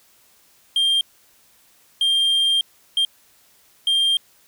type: tone bursts at uneven times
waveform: triangle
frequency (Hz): 3192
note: G7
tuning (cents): +31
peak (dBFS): -14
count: 4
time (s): 0.76-1.01 / 2.01-2.61 / 2.97-3.05 / 3.87-4.17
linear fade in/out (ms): 2
effects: white hiss -56 dBFS RMS until 4.47 s